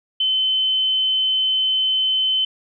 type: tone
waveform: sine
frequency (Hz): 3060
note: G7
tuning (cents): -42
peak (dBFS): -16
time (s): 0.2-2.45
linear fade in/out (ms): 5
effects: none